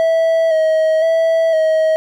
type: tone with vibrato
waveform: triangle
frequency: 644 Hz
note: E5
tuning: 41 cents flat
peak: -9 dBFS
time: 0-1.96 s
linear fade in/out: 0 ms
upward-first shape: square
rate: 0.98 Hz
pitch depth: 26 cents each way
effects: none

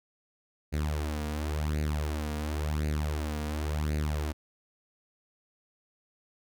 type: tone with flanger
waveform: sawtooth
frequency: 75.5 Hz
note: D2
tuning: 48 cents sharp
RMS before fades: -31 dBFS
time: 0.72-4.33 s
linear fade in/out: 20 ms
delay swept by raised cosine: 0.45 to 4.25 ms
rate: 0.93 Hz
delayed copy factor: +0.7
effects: none

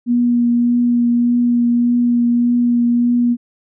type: tone with vibrato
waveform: sine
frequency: 240 Hz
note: B3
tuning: 49 cents flat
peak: -11 dBFS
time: 0.06-3.37 s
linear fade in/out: 50 ms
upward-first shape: triangle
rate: 1.7 Hz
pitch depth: 15 cents each way
effects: none

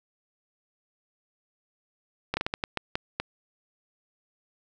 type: slowing click train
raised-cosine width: 0.3 ms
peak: -11 dBFS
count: 9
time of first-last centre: 2.34-3.2 s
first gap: 30 ms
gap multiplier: 1.35
effects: none

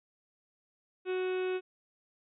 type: harmonic tone with a mistuned harmonic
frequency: 370 Hz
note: F#4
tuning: in tune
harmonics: 1 / 2 / 3 / 4 / 5 / 6 / 7 / 8 / 9 / 10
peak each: -30 / -46 / -49 / -45 / -54 / -52 / -45 / -55 / -57 / -57 dBFS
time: 1.05-1.61 s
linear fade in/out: 50 ms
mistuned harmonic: 7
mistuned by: -15 cents
effects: none

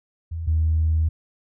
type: tone pair in turn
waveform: sine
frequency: 82.41 / 79.6 Hz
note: E2 / D#2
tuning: 0 / +40 cents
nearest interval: minor second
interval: 60 cents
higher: first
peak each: -26 / -16 dBFS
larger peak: second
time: 0.31-0.47 / 0.47-1.09 s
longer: second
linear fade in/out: 10 ms
effects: tanh soft clip ceiling -12 dBFS

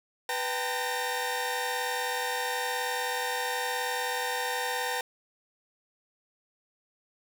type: tone cluster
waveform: sawtooth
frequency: 496 / 783 / 900 / 1839 Hz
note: B4 / G5 / A5 / A#6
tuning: +7 / -2 / +39 / -24 cents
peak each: -31 dBFS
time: 0.29-5.01 s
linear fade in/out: 2 ms
effects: none

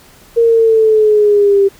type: linear sweep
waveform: sine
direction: down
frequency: 466.6 to 392.3 Hz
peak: -6 dBFS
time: 0.36-1.69 s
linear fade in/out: 20 ms
effects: pink hiss -43 dBFS RMS until 1.79 s

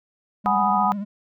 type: tone with vibrato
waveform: triangle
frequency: 201.4 Hz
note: G3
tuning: 47 cents sharp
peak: -24 dBFS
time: 0.44-1.05 s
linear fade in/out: 20 ms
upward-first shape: triangle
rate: 14 Hz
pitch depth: 73 cents each way
type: chord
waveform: sine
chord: G# minor seventh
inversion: third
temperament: equal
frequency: 740 / 830.6 / 987.8 / 1244.5 Hz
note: F#5 / G#5 / B5 / D#6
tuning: 0 / 0 / 0 / 0 cents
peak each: -23 dBFS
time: 0.46-0.92 s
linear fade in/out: 0 ms
effects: none

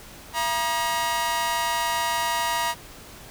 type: tone with amplitude modulation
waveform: sawtooth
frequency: 951 Hz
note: A#5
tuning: 34 cents sharp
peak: -15 dBFS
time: 0.33-2.75 s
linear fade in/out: 50 ms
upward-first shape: sine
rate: 273 Hz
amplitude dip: 90%
effects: pink hiss -44 dBFS RMS until 3.3 s

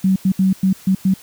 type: tone bursts at uneven times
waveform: sine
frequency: 190 Hz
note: F#3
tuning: 46 cents sharp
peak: -11 dBFS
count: 6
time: 0.04-0.16 / 0.25-0.32 / 0.39-0.53 / 0.63-0.73 / 0.87-0.95 / 1.05-1.14 s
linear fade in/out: 5 ms
effects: white hiss -43 dBFS RMS until 1.22 s

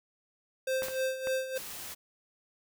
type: tone with tremolo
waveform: square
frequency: 523.3 Hz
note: C5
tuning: in tune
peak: -28 dBFS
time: 0.67-1.58 s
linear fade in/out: 5 ms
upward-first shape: sine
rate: 3.4 Hz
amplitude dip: 70%
type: clicks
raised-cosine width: 0.5 ms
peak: -24 dBFS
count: 3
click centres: 0.822 / 0.884 / 1.272 s
type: noise with exponential decay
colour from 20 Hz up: white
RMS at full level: -36 dBFS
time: 0.83-1.19 s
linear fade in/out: 0 ms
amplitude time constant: 77 ms
type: noise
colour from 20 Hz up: white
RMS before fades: -42 dBFS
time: 1.55-1.95 s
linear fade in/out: 20 ms
effects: none

